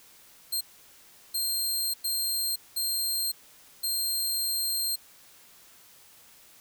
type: tone bursts at uneven times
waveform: 15% pulse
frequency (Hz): 4186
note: C8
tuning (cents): 0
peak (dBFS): -20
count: 5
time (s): 0.52-0.61 / 1.34-1.94 / 2.04-2.56 / 2.76-3.32 / 3.83-4.96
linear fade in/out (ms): 10
effects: white hiss -55 dBFS RMS until 6.6 s